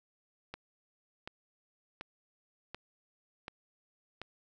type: click train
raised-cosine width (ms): 0.3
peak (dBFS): -25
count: 6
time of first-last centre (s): 0.54-4.216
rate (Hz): 1.36
effects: none